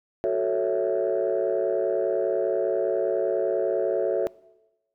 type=chord; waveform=sine; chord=F# minor seventh; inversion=none; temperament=equal; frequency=370 / 440 / 554.4 / 659.3 Hz; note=F#4 / A4 / C#5 / E5; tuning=0 / 0 / 0 / 0 cents; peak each=-26 dBFS; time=0.24-4.27 s; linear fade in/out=0 ms; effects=noise-tail reverb RT60 1.0 s tail -22 dB re dry + tanh soft clip ceiling -15 dBFS